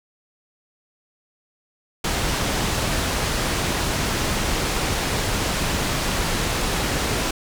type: low-pass noise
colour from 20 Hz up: pink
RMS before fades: -23 dBFS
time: 2.04-7.31 s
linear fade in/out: 5 ms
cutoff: 8900 Hz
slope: 12 dB/octave
effects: none